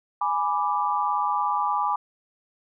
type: chord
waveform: sine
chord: G# diminished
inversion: none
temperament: equal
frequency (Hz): 830.6 / 987.8 / 1174.7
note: G#5 / B5 / D6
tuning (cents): 0 / 0 / 0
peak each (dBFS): -26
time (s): 0.21-1.96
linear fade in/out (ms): 5
effects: none